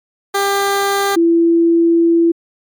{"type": "tone pair in turn", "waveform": ["15% pulse", "sine"], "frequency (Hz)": [398, 335.5], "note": ["G4", "E4"], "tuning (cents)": [26, 31], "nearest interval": "minor third", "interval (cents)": 295, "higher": "first", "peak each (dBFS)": [-7, -8], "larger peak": "first", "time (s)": [[0.34, 1.16], [1.16, 2.32]], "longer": "second", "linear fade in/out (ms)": 10, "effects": ["MP3 96 kbps"]}